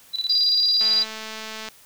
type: tone with tremolo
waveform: sine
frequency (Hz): 3971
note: B7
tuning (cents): +9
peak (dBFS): -21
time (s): 0.13-1.05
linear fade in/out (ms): 20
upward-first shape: square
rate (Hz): 18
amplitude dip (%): 75
type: tone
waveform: sine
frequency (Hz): 4815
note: D8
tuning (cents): +42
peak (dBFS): -17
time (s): 0.29-1.03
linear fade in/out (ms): 10
type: click train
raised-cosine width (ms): 0.2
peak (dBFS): -17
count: 193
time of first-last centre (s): 0.81-1.687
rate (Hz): 219
effects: white hiss -51 dBFS RMS until 1.85 s